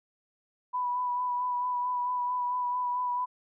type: tone with vibrato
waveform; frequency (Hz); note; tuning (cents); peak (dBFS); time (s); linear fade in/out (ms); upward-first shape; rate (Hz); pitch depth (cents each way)
sine; 987.8; B5; 0; -27; 0.73-3.26; 20; sine; 4.5; 20
effects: none